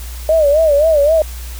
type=tone with vibrato; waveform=sine; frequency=607 Hz; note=D#5; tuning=43 cents flat; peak=-8 dBFS; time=0.29-1.22 s; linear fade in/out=2 ms; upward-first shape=sine; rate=3.8 Hz; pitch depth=130 cents each way; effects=added 60 Hz sine -25 dBFS peak until 1.59 s + white hiss -35 dBFS RMS until 1.59 s

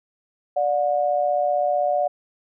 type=tone pair together; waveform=sine; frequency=587.3 / 723 Hz; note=D5 / F#5; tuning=0 / -40 cents; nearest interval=major third; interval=360 cents; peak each=-21 dBFS; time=0.56-2.08 s; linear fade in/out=10 ms; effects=none

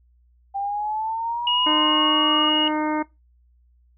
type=exponential sweep; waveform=sine; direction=up; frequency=787 to 1209 Hz; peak=-23 dBFS; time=0.54-2.5 s; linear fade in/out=20 ms
type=tone; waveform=sine; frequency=2877 Hz; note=F#7; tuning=49 cents flat; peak=-18 dBFS; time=1.47-2.68 s; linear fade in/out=2 ms
type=harmonic tone; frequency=305.9 Hz; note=D#4; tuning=29 cents flat; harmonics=1 / 2 / 3 / 4 / 5 / 6 / 7; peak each=-23 / -30 / -26 / -34 / -36 / -40 / -35 dBFS; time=1.66-3.03 s; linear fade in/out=10 ms
effects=noise-tail reverb RT60 0.2 s tail -20 dB re dry + added 60 Hz sine -55 dBFS peak until 3.97 s

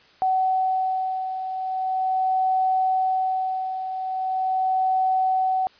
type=beating tone pair; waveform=sine; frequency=753 / 753.41 Hz; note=F#5 / F#5; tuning=+30 / +31 cents; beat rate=0.41 Hz; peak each=-28 / -21 dBFS; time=0.22-5.67 s; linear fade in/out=0 ms; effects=white hiss -54 dBFS RMS until 5.79 s + resampled to 11025 Hz

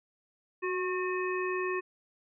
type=harmonic tone with a mistuned harmonic; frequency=362.8 Hz; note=F#4; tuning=34 cents flat; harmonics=1 / 3 / 5 / 7; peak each=-31 / -36 / -38 / -39 dBFS; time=0.62-1.81 s; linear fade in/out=20 ms; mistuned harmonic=1; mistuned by=+29 cents; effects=none

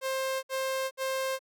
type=tone bursts; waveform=sawtooth; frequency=529 Hz; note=C5; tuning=19 cents sharp; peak=-25 dBFS; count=3; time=0.01-1.392 s; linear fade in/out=50 ms; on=420 ms; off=61 ms; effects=none

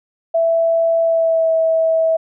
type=tone with pitch glide; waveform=sine; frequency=662 to 649.1 Hz; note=E5 to E5; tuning=+7 to -27 cents; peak=-12 dBFS; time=0.34-2.17 s; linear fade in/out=10 ms; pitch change=-34 cents; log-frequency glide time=1.02-1.52 s; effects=none

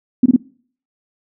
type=tone bursts; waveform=sine; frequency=251 Hz; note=B3; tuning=28 cents sharp; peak=-6 dBFS; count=3; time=0.23-0.363 s; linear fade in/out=5 ms; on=29 ms; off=23 ms; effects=noise-tail reverb RT60 0.5 s tail -23 dB re dry

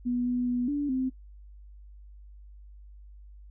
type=tone with pitch steps; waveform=sine; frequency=244.7 / 246.6 / 245.3 / 288.7 / 259.6 Hz; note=B3 / B3 / B3 / D4 / C4; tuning=-16 / -2 / -12 / -30 / -13 cents; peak=-25 dBFS; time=0.05-1.1 s; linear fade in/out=20 ms; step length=210 ms; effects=noise-tail reverb RT60 0.1 s tail -18 dB re dry + added 50 Hz sine -46 dBFS peak until 3.5 s

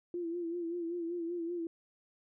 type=tone with vibrato; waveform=sine; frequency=341.5 Hz; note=F4; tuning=39 cents flat; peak=-34 dBFS; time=0.14-1.67 s; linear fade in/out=2 ms; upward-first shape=sine; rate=5.2 Hz; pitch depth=59 cents each way; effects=none

